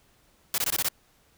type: noise bursts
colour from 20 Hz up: white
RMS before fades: -26 dBFS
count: 6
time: 0.54-0.886 s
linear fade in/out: 2 ms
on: 41 ms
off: 20 ms
effects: pink hiss -63 dBFS RMS until 1.37 s